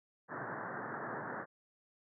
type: band-pass noise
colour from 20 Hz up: white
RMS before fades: -42 dBFS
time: 0.28-1.46 s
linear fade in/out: 50 ms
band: 110 to 1800 Hz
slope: 96 dB/octave
effects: none